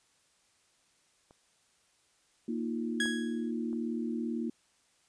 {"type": "clicks", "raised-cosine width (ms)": 1, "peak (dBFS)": [-42, -33, -40], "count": 3, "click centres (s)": [1.309, 3.057, 3.73]}
{"type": "chord", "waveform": "sine", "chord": "Bb suspended fourth", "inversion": "none", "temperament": "equal", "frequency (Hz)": [233.1, 311.1, 349.2], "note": ["Bb3", "Eb4", "F4"], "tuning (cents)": [0, 0, 0], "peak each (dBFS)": [-33, -38, -39], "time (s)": [2.48, 4.5], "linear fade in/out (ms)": 5}
{"type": "tone with exponential decay", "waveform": "30% pulse", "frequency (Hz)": 1661, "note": "G#6", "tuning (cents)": 0, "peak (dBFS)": -24, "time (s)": [3, 3.51], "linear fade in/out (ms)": 2, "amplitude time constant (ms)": 110}
{"effects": ["white hiss -69 dBFS RMS until 5.08 s", "resampled to 22050 Hz"]}